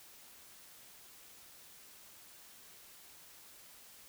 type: silence
effects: white hiss -57 dBFS RMS until 4.08 s